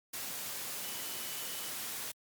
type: tone in noise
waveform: sine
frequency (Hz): 2984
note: F#7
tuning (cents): +14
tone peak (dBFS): -50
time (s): 0.83-1.7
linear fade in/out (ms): 10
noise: white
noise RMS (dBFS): -40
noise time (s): 0.13-2.12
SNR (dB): -13
effects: high-pass 100 Hz 12 dB/octave + Opus 48 kbps